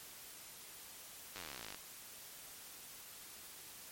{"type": "slowing click train", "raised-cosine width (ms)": 0.2, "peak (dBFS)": -28, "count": 27, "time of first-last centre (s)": [1.36, 1.746], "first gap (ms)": 10, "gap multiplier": 1.03, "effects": ["white hiss -53 dBFS RMS until 3.91 s", "MP3 64 kbps"]}